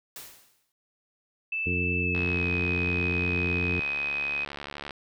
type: noise with exponential decay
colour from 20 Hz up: white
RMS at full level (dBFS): -39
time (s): 0.16-0.72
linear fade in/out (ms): 1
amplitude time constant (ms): 120
type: tone with pitch glide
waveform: sine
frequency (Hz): 2637 to 2519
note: E7 to D#7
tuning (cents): 0 to +21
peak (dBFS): -27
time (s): 1.52-4.45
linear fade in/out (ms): 5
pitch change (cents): -79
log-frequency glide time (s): 2-2.5
type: harmonic tone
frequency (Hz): 89.1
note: F2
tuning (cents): +35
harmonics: 1 / 2 / 3 / 4 / 5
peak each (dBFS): -30 / -33 / -35 / -36 / -37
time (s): 1.66-3.8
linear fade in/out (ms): 5
type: click train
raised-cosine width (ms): 0.3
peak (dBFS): -20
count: 199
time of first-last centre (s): 2.15-4.908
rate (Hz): 71.8
effects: none